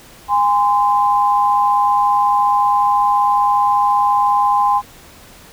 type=tone pair together; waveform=sine; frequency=818 / 1032.6 Hz; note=G#5 / C6; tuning=-26 / -23 cents; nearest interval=major third; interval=403 cents; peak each=-14 dBFS; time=0.28-4.82 s; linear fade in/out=50 ms; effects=pink hiss -42 dBFS RMS until 5.52 s